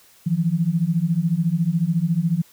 sine beating tone pair, 159.8 / 173.8 Hz, D#3 / F3, +47 / -8 cents, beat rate 14 Hz, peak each -21 / -20 dBFS, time 0.26-2.42 s, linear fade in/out 10 ms, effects white hiss -53 dBFS RMS until 2.52 s

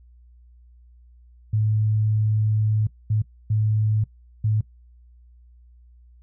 sine tone bursts at uneven times, 107.7 Hz, A2, 37 cents flat, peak -18 dBFS, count 4, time 1.53-2.87 / 3.1-3.22 / 3.5-4.04 / 4.44-4.61 s, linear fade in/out 5 ms, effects noise-tail reverb RT60 0.1 s tail -19 dB re dry + added 60 Hz sine -48 dBFS peak until 6.22 s

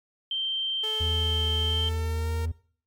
sine tone, 3136 Hz, G7, in tune, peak -26 dBFS, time 0.31-1.89 s, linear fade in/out 2 ms
sawtooth tone with pitch glide, 435 to 460.9 Hz, A4 to A#4, -20 to -20 cents, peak -31 dBFS, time 0.83-2.46 s, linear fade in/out 10 ms, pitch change +100 cents, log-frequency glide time 1.66-2.3 s
triangle tone with vibrato, 80.8 Hz, E2, 34 cents flat, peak -24 dBFS, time 1-2.52 s, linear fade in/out 10 ms, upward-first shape triangle, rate 1.5 Hz, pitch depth 25 cents each way
effects noise-tail reverb RT60 0.5 s tail -20 dB re dry + MP3 96 kbps

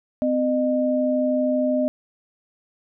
sine tone pair together, 256.5 / 610.8 Hz, C4 / D#5, -34 / -32 cents, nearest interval octave + minor third, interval 1502 cents, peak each -21 dBFS, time 0.22-1.88 s, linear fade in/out 0 ms, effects none

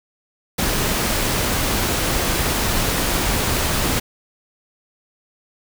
pink noise, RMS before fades -20 dBFS, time 0.58-4 s, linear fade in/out 10 ms, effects none

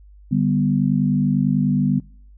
sine chord, G major, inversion second, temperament equal, 146.83 / 196 / 246.9 Hz, D3 / G3 / B3, 0 / 0 / 0 cents, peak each -20 dBFS, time 0.31-2 s, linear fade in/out 10 ms, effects noise-tail reverb RT60 0.6 s tail -26 dB re dry + added 50 Hz sine -43 dBFS peak until 2.37 s

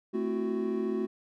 triangle chord, F# half-diminished seventh, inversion first, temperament equal with one note detuned, 220 / 261.6 / 336 / 370 Hz, A3 / C4 / E4 / F#4, 0 / 0 / +33 / 0 cents, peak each -31 / -35 / -35 / -29 dBFS, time 0.13-1.07 s, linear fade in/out 20 ms, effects none

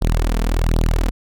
sawtooth tone with flanger, 40.45 Hz, E1, 32 cents flat, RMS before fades -17 dBFS, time 0.01-1.11 s, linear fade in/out 20 ms, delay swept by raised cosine 0.21 to 4.51 ms, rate 1.3 Hz, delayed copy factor +0.9, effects none

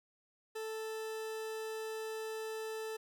40% pulse tone, 440 Hz, A4, in tune, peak -38 dBFS, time 0.55-2.97 s, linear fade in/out 10 ms, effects none

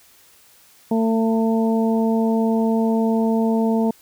harmonic tone, 224.6 Hz, A3, 36 cents sharp, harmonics 1 / 2 / 3 / 4, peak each -17 / -23 / -27 / -29 dBFS, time 0.91-3.91 s, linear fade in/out 5 ms, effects white hiss -52 dBFS RMS until 4.01 s

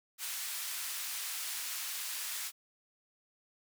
white band-pass noise, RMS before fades -39 dBFS, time 0.18-2.52 s, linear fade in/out 50 ms, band 1300 to 16000 Hz, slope 12 dB/octave, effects none

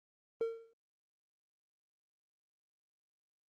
triangle tone with exponential decay, 456.1 Hz, A#4, 38 cents flat, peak -26 dBFS, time 0.41-0.73 s, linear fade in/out 1 ms, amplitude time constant 69 ms, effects tanh soft clip ceiling -22 dBFS + Opus 24 kbps

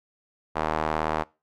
sawtooth tone with band-pass filter, 78.1 Hz, D#2, 7 cents sharp, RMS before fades -27 dBFS, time 0.55-1.24 s, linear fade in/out 20 ms, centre 910 Hz, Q 1.4, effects noise-tail reverb RT60 0.3 s tail -24 dB re dry

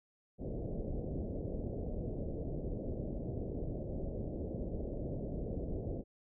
pink low-pass noise, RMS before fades -39 dBFS, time 0.38-6.04 s, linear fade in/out 50 ms, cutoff 610 Hz, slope 48 dB/octave, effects none

